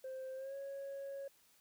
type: tone with pitch glide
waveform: sine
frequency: 523.3 to 551.9 Hz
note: C5 to C#5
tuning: 0 to -8 cents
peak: -40 dBFS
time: 0.04-1.28 s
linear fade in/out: 5 ms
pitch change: +92 cents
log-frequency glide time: 0.35-0.55 s
effects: tanh soft clip ceiling -41 dBFS + white hiss -69 dBFS RMS until 1.6 s